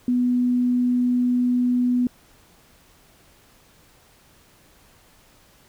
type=tone; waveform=sine; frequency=246.9 Hz; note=B3; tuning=in tune; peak=-17 dBFS; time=0.08-2.07 s; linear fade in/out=2 ms; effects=pink hiss -55 dBFS RMS until 5.68 s